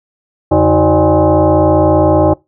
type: tone with frequency modulation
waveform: sine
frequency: 142.1 Hz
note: C#3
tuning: 43 cents sharp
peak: -6 dBFS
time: 0.51-2.34 s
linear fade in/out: 10 ms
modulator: 229 Hz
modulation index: 3
effects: noise-tail reverb RT60 0.2 s tail -23 dB re dry

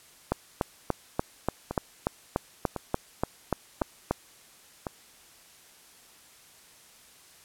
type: two click trains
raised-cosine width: 1 ms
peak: -10 / -17 dBFS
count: 14 / 4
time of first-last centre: 0.32-4.11 / 1.71-4.868 s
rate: 3.43 / 0.95 Hz
effects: white hiss -55 dBFS RMS until 7.44 s + low-pass 12000 Hz 12 dB/octave

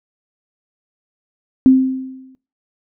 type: tone with exponential decay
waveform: sine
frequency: 261.5 Hz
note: C4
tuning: 1 cent flat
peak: -3 dBFS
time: 1.66-2.35 s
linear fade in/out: 0 ms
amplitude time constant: 150 ms
effects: noise-tail reverb RT60 0.3 s tail -20 dB re dry

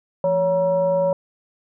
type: tone with frequency modulation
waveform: sine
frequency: 560 Hz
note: C#5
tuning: 18 cents sharp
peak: -16 dBFS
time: 0.24-1.13 s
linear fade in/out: 2 ms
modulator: 390 Hz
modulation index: 0.52
effects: none

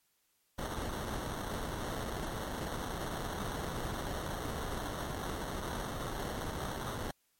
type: noise with sample-and-hold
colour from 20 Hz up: pink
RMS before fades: -38 dBFS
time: 0.58-7.11 s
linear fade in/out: 5 ms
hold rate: 2450 Hz
effects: white hiss -75 dBFS RMS until 7.39 s + MP3 64 kbps

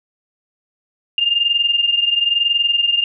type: tone pair together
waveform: sine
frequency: 2806 / 2827 Hz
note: F7 / F7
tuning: +8 / +20 cents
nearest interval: unison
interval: 12 cents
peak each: -15 / -19 dBFS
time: 1.18-3.04 s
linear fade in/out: 2 ms
effects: none

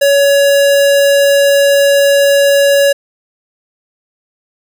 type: tone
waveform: square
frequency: 562 Hz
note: C#5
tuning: 24 cents sharp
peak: -7 dBFS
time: 0.01-2.93 s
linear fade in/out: 10 ms
effects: none

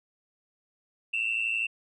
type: tone pair together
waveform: sine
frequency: 2637 / 2749 Hz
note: E7 / F7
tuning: 0 / -28 cents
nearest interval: minor second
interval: 72 cents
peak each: -28 dBFS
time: 1.13-1.67 s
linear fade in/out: 10 ms
effects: tanh soft clip ceiling -20 dBFS

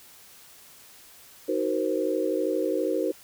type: chord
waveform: sine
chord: C half-diminished seventh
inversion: first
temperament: just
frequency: 314 / 376.7 / 470.9 / 523.3 Hz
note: Eb4 / Gb4 / Bb4 / C5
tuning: +16 / +31 / +18 / 0 cents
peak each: -29 dBFS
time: 1.48-3.12 s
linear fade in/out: 10 ms
effects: white hiss -51 dBFS RMS until 3.23 s

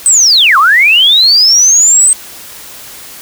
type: linear two-way sweep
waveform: sine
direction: down then up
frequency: 8350 to 1041 to 8350 Hz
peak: -3 dBFS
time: 0.06-2.13 s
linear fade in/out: 0 ms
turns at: 0.58 s
effects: white hiss -30 dBFS RMS until 3.21 s

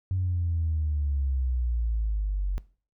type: exponential sweep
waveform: sine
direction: down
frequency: 94.7 to 46.03 Hz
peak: -23 dBFS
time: 0.11-2.58 s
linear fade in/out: 0 ms
effects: noise-tail reverb RT60 0.4 s tail -21 dB re dry + tanh soft clip ceiling -19 dBFS

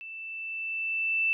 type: tone with level ramp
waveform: sine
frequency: 2655 Hz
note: E7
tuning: 12 cents sharp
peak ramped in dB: -39 to -22 dBFS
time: 0.01-1.33 s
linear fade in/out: 0 ms
effects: none

